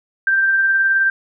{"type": "tone with tremolo", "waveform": "sine", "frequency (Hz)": 1572, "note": "G6", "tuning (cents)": 4, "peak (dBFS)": -11, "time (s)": [0.27, 1.1], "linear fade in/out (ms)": 2, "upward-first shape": "triangle", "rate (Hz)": 19, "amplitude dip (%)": 30, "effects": []}